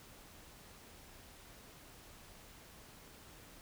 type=silence; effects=pink hiss -57 dBFS RMS until 3.61 s